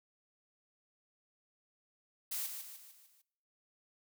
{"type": "noise with echo", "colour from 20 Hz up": "blue", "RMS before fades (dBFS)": -38, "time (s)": [2.31, 2.47], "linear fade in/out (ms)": 10, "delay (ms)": 150, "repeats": 5, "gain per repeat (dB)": -6, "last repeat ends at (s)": 3.22, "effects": ["noise-tail reverb RT60 0.8 s tail -22 dB re dry"]}